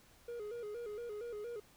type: tone with vibrato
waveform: triangle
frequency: 445.8 Hz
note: A4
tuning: 23 cents sharp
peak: -39 dBFS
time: 0.28-1.6 s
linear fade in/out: 5 ms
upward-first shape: square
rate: 4.3 Hz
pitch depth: 110 cents each way
effects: pink hiss -64 dBFS RMS until 1.76 s